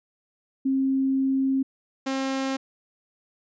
sine / sawtooth tone pair in turn, 267.6 / 267.6 Hz, C4 / C4, +39 / +39 cents, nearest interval unison, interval 0 cents, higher neither, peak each -20 / -21 dBFS, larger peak first, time 0.65-1.63 / 2.06-2.57 s, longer first, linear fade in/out 10 ms, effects resampled to 16000 Hz

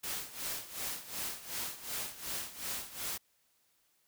white noise with tremolo, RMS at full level -37 dBFS, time 0.03-3.18 s, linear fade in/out 10 ms, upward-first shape sine, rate 2.7 Hz, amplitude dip 80%, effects white hiss -73 dBFS RMS until 4.07 s

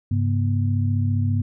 sine tone cluster, 100.4 / 135.3 / 241.3 Hz, G2 / C#3 / B3, +42 / -42 / -40 cents, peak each -19 / -27 / -27 dBFS, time 0.11-1.42 s, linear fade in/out 5 ms, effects none

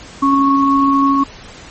sine tone pair together, 276 / 1104 Hz, C#4 / C#6, -7 / -7 cents, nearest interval 2 octaves, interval 2400 cents, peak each -12 dBFS, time 0.22-1.24 s, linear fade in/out 10 ms, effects pink hiss -36 dBFS RMS until 1.7 s + MP3 32 kbps

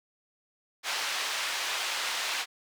white band-pass noise, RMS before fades -32 dBFS, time 0.83-2.46 s, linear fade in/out 50 ms, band 790 to 4200 Hz, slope 12 dB/octave, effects none

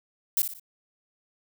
violet noise with echo, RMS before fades -23 dBFS, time 0.37-0.42 s, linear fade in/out 2 ms, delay 59 ms, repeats 3, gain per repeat -8 dB, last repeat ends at 0.597 s, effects none

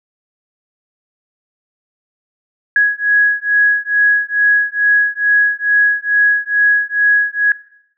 sine beating tone pair, 1666 / 1668.3 Hz, G#6 / G#6, +5 / +7 cents, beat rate 2.3 Hz, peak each -13 dBFS, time 2.76-7.52 s, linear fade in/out 2 ms, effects noise-tail reverb RT60 0.7 s tail -19 dB re dry

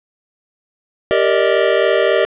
square chord, Eb major seventh, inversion first, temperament equal with one note detuned, 392 / 466.2 / 587.3 / 630.9 Hz, G4 / Bb4 / D5 / Eb5, 0 / 0 / 0 / +24 cents, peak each -18 dBFS, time 1.11-2.25 s, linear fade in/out 0 ms, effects resampled to 8000 Hz + 8-bit

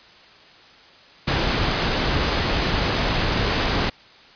pink noise, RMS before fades -21 dBFS, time 1.27-3.9 s, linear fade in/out 10 ms, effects white hiss -48 dBFS RMS until 4.35 s + resampled to 11025 Hz

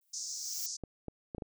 violet noise with exponential growth, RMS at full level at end -37 dBFS, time 0.01-0.66 s, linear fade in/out 2 ms, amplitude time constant 140 ms
white band-pass noise, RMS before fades -40 dBFS, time 0.13-0.77 s, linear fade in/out 10 ms, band 5200 to 6800 Hz, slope 48 dB/octave
clicks, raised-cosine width 2 ms, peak -26 dBFS, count 5, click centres 0.837 / 1.083 / 1.348 / 1.382 / 1.422 s
effects none

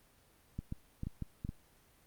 clicks, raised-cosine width 5 ms, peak -26 dBFS, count 7, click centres 0.59 / 0.724 / 1.034 / 1.07 / 1.223 / 1.449 / 1.491 s, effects pink hiss -66 dBFS RMS until 2.06 s + Opus 32 kbps

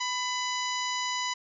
harmonic tone with a mistuned harmonic, 993 Hz, B5, 9 cents sharp, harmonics 1 / 2 / 3 / 4 / 5 / 6 / 7, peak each -32 / -35 / -37 / -38 / -39 / -40 / -40 dBFS, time 0-1.34 s, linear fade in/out 10 ms, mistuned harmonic 2, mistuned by +22 cents, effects none

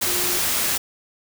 sine tone in noise, 356.9 Hz, F4, 38 cents sharp, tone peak -31 dBFS, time 0.06-0.39 s, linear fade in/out 10 ms, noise white, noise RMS -22 dBFS, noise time 0.01-0.78 s, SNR -12 dB, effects none

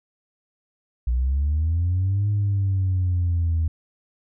sine linear two-way sweep, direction up then down, 58.27 to 103.8 to 80.1 Hz, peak -17 dBFS, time 1.07-3.68 s, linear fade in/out 5 ms, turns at 2.29 s, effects tanh soft clip ceiling -16 dBFS

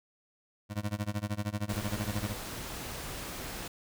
25% pulse tone with tremolo, 103.83 Hz, G#2, in tune, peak -25 dBFS, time 0.69-2.35 s, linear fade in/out 50 ms, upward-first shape sine, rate 13 Hz, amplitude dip 95%
pink noise, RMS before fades -40 dBFS, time 1.69-3.68 s, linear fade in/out 5 ms
effects none

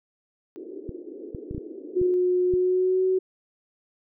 white band-pass noise, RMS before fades -39 dBFS, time 0.56-2.14 s, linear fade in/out 0 ms, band 300 to 410 Hz, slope 48 dB/octave
clicks, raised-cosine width 5 ms, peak -21 dBFS, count 7, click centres 0.893 / 1.348 / 1.511 / 1.547 / 1.58 / 2.015 / 2.538 s
sine tone with pitch glide, 361.9 to 374.2 Hz, F#4 to F#4, -38 to +20 cents, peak -19 dBFS, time 1.96-3.19 s, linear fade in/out 10 ms, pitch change +58 cents, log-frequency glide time 2.47-3.04 s
effects none

